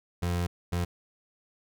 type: tone bursts at uneven times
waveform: 30% pulse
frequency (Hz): 87.6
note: F2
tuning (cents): +6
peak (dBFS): -24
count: 2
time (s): 0.22-0.47 / 0.72-0.85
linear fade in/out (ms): 10
effects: none